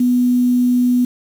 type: tone with quantisation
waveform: sine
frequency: 246.9 Hz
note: B3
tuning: in tune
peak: -11 dBFS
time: 0-1.05 s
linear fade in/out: 5 ms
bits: 6
effects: none